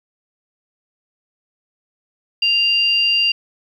sine tone pair together, 2794 / 4752 Hz, F7 / D8, 0 / +20 cents, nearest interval major sixth, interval 920 cents, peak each -14 / -20 dBFS, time 2.42-3.32 s, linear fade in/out 5 ms, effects 8-bit

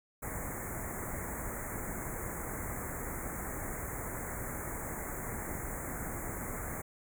pink band-stop noise, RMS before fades -39 dBFS, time 0.22-6.82 s, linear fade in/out 10 ms, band 2200 to 6700 Hz, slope 96 dB/octave, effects none

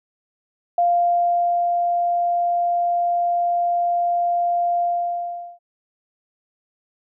sine tone with ADSR envelope, 697 Hz, F5, 4 cents flat, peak -14 dBFS, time 0.78-5.59 s, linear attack 3 ms, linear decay 890 ms, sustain -3 dB, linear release 770 ms, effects none

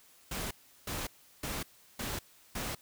pink noise bursts, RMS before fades -37 dBFS, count 5, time 0.31-2.75 s, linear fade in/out 5 ms, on 200 ms, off 360 ms, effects white hiss -61 dBFS RMS until 2.81 s

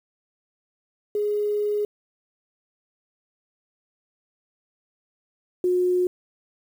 sine tone pair in turn, 416.2 / 361.3 Hz, G#4 / F#4, +4 / -41 cents, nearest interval major second, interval 245 cents, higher first, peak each -21 / -18 dBFS, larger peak second, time 1.15-1.85 / 5.64-6.07 s, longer first, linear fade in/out 2 ms, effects 8-bit

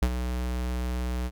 square tone with ADSR envelope, 61.74 Hz, B1, in tune, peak -19 dBFS, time 0.02-1.31 s, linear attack 5 ms, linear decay 61 ms, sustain -9 dB, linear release 49 ms, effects none

